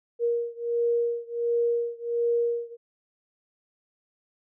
sine beating tone pair, 470.7 / 472.1 Hz, A#4 / A#4, +17 / +22 cents, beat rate 1.4 Hz, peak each -26 / -27 dBFS, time 0.19-2.77 s, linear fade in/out 50 ms, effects none

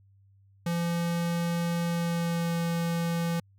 square tone with pitch glide, 170.5 to 168.74 Hz, F3 to E3, -41 to +41 cents, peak -27 dBFS, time 0.66-3.4 s, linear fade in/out 5 ms, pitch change -18 cents, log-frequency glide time 1.86-2.56 s, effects added 98 Hz sine -57 dBFS peak until 3.58 s

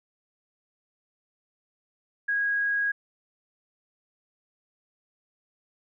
sine tone, 1646 Hz, G#6, 16 cents flat, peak -23 dBFS, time 2.28-2.92 s, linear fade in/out 10 ms, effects none

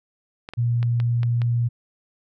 clicks, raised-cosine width 0.3 ms, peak -19 dBFS, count 6, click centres 0.489 / 0.536 / 0.829 / 1.001 / 1.232 / 1.418 s
sine tone, 118.9 Hz, A#2, 35 cents sharp, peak -18 dBFS, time 0.57-1.69 s, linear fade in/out 20 ms
effects none

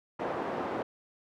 pink band-pass noise, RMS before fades -34 dBFS, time 0.19-0.83 s, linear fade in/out 10 ms, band 320 to 1000 Hz, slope 12 dB/octave, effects none

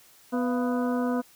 harmonic tone with a mistuned harmonic, 248.1 Hz, B3, 8 cents sharp, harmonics 1 / 2 / 3 / 4 / 5 / 6, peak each -25 / -31 / -35 / -37 / -39 / -41 dBFS, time 0.32-1.22 s, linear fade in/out 20 ms, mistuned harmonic 3, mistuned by -120 cents, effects white hiss -56 dBFS RMS until 1.35 s

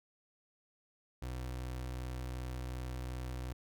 30% pulse tone, 62.7 Hz, B1, 27 cents sharp, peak -36 dBFS, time 1.22-3.53 s, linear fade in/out 5 ms, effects none

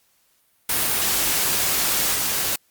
white noise with level steps, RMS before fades -21 / -23 dBFS, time 0.69-2.56 s, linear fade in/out 5 ms, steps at 2.14 s, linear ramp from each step 5 ms, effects white hiss -63 dBFS RMS until 2.7 s + Opus 48 kbps

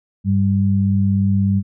sine tone pair together, 99.2 / 196 Hz, G2 / G3, +21 / 0 cents, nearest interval octave, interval 1179 cents, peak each -16 dBFS, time 0.24-1.63 s, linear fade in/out 50 ms, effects none

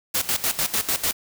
white noise with tremolo, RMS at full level -22 dBFS, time 0.14-1.13 s, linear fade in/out 10 ms, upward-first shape square, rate 6.7 Hz, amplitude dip 80%, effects none

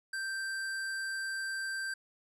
square tone, 1568 Hz, G6, in tune, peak -35 dBFS, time 0.13-1.94 s, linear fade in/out 5 ms, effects resampled to 24000 Hz

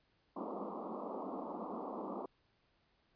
pink band-pass noise, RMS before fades -43 dBFS, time 0.36-2.26 s, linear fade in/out 5 ms, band 190 to 1200 Hz, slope 96 dB/octave, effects pink hiss -75 dBFS RMS until 3.15 s + resampled to 11025 Hz

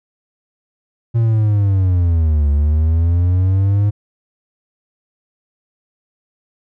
triangle linear two-way sweep, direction down then up, 117.2 to 71.1 to 104.1 Hz, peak -9 dBFS, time 1.14-3.91 s, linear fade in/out 20 ms, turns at 2.5 s, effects none

